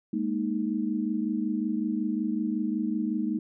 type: chord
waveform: sine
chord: Ab suspended second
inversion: none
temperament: equal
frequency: 207.7 / 233.1 / 311.1 Hz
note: Ab3 / Bb3 / Eb4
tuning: 0 / 0 / 0 cents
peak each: -30 dBFS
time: 0.13-3.39 s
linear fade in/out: 5 ms
effects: none